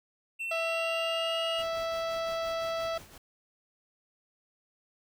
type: tone with pitch glide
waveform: triangle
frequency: 2698 to 2855 Hz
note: E7 to F7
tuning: +40 to +37 cents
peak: -31 dBFS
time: 0.39-1.63 s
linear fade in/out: 20 ms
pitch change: +97 cents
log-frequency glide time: 0.5-1.4 s
type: harmonic tone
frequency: 659.3 Hz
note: E5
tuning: in tune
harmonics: 1 / 2 / 3 / 4 / 5 / 6 / 7 / 8 / 9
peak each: -31 / -37 / -45 / -47 / -45 / -49 / -48 / -54 / -55 dBFS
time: 0.51-2.98 s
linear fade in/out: 5 ms
type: noise with tremolo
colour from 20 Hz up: pink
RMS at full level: -49 dBFS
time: 1.58-3.18 s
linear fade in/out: 5 ms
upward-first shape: sine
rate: 5.8 Hz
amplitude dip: 55%
effects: none